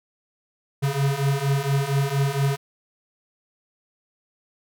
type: beating tone pair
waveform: square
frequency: 136.4 / 140.7 Hz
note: C#3 / C#3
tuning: -28 / +26 cents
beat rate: 4.3 Hz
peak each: -25 / -23 dBFS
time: 0.82-2.57 s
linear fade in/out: 20 ms
effects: none